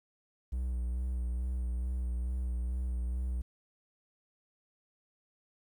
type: tone with vibrato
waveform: triangle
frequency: 61.6 Hz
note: B1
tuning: 4 cents flat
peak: -29 dBFS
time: 0.52-3.42 s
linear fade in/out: 10 ms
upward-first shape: sine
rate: 2.3 Hz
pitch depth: 40 cents each way
effects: 11-bit